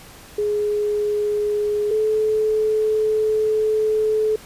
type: tone pair in turn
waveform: sine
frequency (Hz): 417.3 / 432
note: G#4 / A4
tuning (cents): +8 / -32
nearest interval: minor second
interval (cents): 60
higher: second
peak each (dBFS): -18 / -16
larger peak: second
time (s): 0.38-1.91 / 1.91-4.36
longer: second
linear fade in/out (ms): 5
effects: pink hiss -43 dBFS RMS until 4.45 s + resampled to 32000 Hz